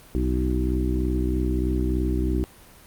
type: harmonic tone with a mistuned harmonic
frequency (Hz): 63.2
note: B1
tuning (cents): +41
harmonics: 1 / 2 / 3 / 4 / 5 / 6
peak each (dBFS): -23 / -31 / -32 / -30 / -28 / -31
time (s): 0.15-2.44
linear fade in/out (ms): 0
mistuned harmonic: 6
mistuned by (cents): -25
effects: pink hiss -49 dBFS RMS until 2.86 s + Opus 32 kbps